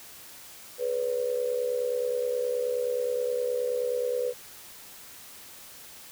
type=tone with amplitude modulation; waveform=sine; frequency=493.9 Hz; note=B4; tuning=in tune; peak=-22 dBFS; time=0.78-4.34 s; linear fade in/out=50 ms; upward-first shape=sine; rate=69.5 Hz; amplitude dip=75%; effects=white hiss -47 dBFS RMS until 6.11 s